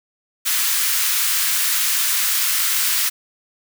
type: high-pass noise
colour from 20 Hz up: white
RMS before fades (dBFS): -19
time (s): 0.45-3.1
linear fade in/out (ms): 20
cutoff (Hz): 1200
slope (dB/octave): 24
effects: none